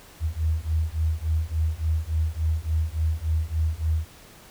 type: beating tone pair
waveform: sine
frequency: 77.78 / 81.28 Hz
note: D#2 / E2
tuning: 0 / -24 cents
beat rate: 3.5 Hz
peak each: -25 dBFS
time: 0.2-4.08 s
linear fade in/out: 50 ms
effects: pink hiss -49 dBFS RMS until 4.5 s